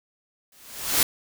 white noise with exponential growth, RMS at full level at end -17 dBFS, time 0.52-1.03 s, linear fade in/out 2 ms, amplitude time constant 110 ms, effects none

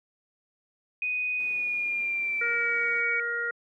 sine tone with pitch glide, 2489 to 2256 Hz, D#7 to C#7, 0 to +30 cents, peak -26 dBFS, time 1.02-3.2 s, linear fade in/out 2 ms, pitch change -170 cents, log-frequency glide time 1.43-2.88 s
brown noise, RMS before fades -44 dBFS, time 1.39-3.02 s, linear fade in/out 10 ms
harmonic tone, 471.7 Hz, A#4, 20 cents sharp, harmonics 1 / 3 / 4, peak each -36 / -29 / -32 dBFS, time 2.41-3.51 s, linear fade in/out 5 ms
effects high-pass 300 Hz 12 dB/octave

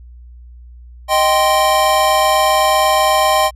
square chord, C minor, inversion first, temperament equal with one note detuned, 622.3 / 779.9 / 1046.5 Hz, Eb5 / G5 / C6, 0 / -9 / 0 cents, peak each -16 dBFS, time 1.08-3.51 s, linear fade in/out 50 ms, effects added 60 Hz sine -35 dBFS peak until 3.55 s + resampled to 32000 Hz

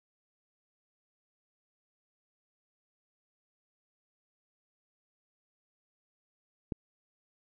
click, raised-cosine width 3 ms, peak -20 dBFS, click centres 6.722 s, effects none

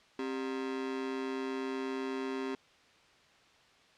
45% pulse ring-modulated tone, 330.7 Hz, E4, 6 cents sharp, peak -31 dBFS, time 0.19-2.55 s, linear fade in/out 2 ms, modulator 64.1 Hz, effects white hiss -62 dBFS RMS until 3.97 s + low-pass 4000 Hz 12 dB/octave

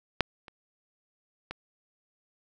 clicks, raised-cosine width 0.3 ms, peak -6 / -29 / -20 dBFS, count 3, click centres 0.207 / 0.482 / 1.51 s, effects none

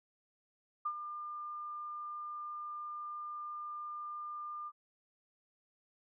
sine tone with ADSR envelope, 1201 Hz, D6, 38 cents sharp, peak -31 dBFS, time 0.85-4.72 s, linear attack 10 ms, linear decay 66 ms, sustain -9 dB, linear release 49 ms, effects none

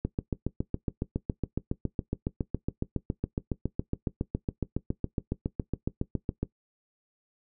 click train, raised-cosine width 3 ms, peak -15 dBFS, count 47, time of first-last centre 0.05-6.43 s, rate 7.21 Hz, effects noise-tail reverb RT60 0.1 s tail -17 dB re dry

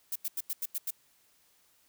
violet noise bursts, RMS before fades -33 dBFS, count 7, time 0.12-0.907 s, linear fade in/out 5 ms, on 37 ms, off 88 ms, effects white hiss -67 dBFS RMS until 1.88 s

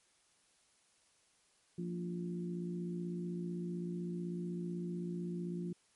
harmonic tone with a mistuned harmonic, 58.27 Hz, A#1, in tune, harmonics 3 / 4 / 5 / 6, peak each -38 / -49 / -51 / -44 dBFS, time 1.78-5.73 s, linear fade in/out 5 ms, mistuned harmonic 4, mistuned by -18 cents, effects white hiss -71 dBFS RMS until 5.95 s + MP3 48 kbps

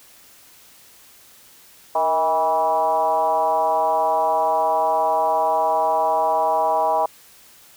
sine tone with frequency modulation, 807 Hz, G#5, 50 cents flat, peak -16 dBFS, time 1.95-7.06 s, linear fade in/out 5 ms, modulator 169 Hz, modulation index 1.4, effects white hiss -49 dBFS RMS until 7.76 s

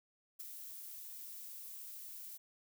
violet noise with ADSR envelope, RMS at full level -44 dBFS, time 0.39-2.38 s, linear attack 13 ms, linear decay 18 ms, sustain -5 dB, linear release 18 ms, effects none

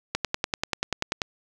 click train, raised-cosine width 0.2 ms, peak -7 dBFS, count 12, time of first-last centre 0.15-1.218 s, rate 10.3 Hz, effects none

